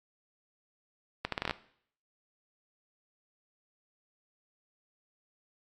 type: accelerating click train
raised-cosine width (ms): 0.3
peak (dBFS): -14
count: 8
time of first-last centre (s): 1.25-1.51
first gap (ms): 73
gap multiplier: 0.76
effects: noise-tail reverb RT60 0.6 s tail -17 dB re dry + MP3 96 kbps